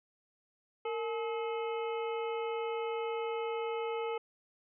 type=harmonic tone with a mistuned harmonic; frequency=428.7 Hz; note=A4; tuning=45 cents flat; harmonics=1 / 2 / 3 / 5 / 6 / 7; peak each=-34 / -40 / -44 / -48 / -50 / -51 dBFS; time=0.85-4.18 s; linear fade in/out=5 ms; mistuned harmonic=1; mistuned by=+120 cents; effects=none